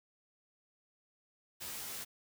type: noise with comb filter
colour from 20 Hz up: white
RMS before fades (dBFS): -43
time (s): 1.6-2.05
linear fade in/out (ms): 20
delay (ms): 15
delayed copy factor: +0.8
effects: none